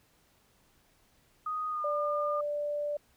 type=tone with pitch glide; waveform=sine; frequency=1244.5 to 1206.3 Hz; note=D#6 to D6; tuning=0 to +46 cents; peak=-31 dBFS; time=1.46-2.41 s; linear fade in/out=5 ms; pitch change=-54 cents; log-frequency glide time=1.69-1.85 s
type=tone; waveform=sine; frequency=587.3 Hz; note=D5; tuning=in tune; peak=-30 dBFS; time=1.84-2.97 s; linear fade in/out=5 ms
effects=pink hiss -67 dBFS RMS until 3.16 s